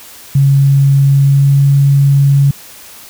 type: tone with pitch glide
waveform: sine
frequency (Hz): 138.4 to 139.69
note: C#3 to C#3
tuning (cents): -2 to +14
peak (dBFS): -5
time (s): 0.35-2.51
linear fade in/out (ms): 5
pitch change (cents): +16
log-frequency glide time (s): 1.08-1.68
effects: white hiss -35 dBFS RMS until 3.09 s